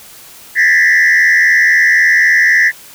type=tone with frequency modulation; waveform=sine; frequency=1864.7 Hz; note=A#6; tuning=in tune; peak=-4 dBFS; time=0.55-2.72 s; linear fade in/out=50 ms; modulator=83.8 Hz; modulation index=1.9; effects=tanh soft clip ceiling -5 dBFS + white hiss -37 dBFS RMS until 2.94 s